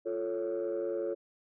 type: chord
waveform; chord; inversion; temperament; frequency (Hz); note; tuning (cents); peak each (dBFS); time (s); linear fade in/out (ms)
sine; F augmented; none; equal; 349.2 / 440 / 554.4; F4 / A4 / C#5; 0 / 0 / 0; -34; 0.05-1.15; 20
effects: tanh soft clip ceiling -26 dBFS